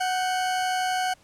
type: tone pair together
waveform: 40% pulse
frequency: 740 / 1551.8 Hz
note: F#5 / G6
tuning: 0 / -18 cents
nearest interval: octave + minor second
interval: 1282 cents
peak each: -23 / -32 dBFS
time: 0-1.14 s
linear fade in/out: 10 ms
effects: pink hiss -58 dBFS RMS until 1.23 s + low-pass 10000 Hz 12 dB/octave